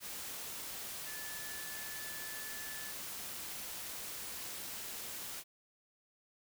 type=tone in noise; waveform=sine; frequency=1739 Hz; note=A6; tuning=21 cents flat; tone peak=-48 dBFS; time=1.04-2.94 s; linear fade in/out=50 ms; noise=white; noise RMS=-44 dBFS; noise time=0-5.44 s; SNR=-7 dB; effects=none